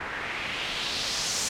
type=noise with low-pass filter sweep; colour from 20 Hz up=white; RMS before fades=-31 dBFS; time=0-1.49 s; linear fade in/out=10 ms; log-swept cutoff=1600 to 7100 Hz; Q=2.1; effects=none